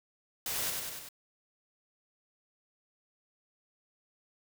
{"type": "noise with echo", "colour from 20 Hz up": "white", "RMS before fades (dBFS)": -35, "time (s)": [0.46, 0.7], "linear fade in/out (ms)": 2, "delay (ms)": 97, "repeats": 4, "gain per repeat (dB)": -3, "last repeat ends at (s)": 1.088, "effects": []}